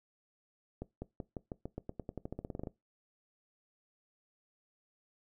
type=accelerating click train; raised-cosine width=2 ms; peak=-26 dBFS; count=20; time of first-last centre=0.82-2.672 s; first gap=200 ms; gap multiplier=0.91; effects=noise-tail reverb RT60 0.2 s tail -20 dB re dry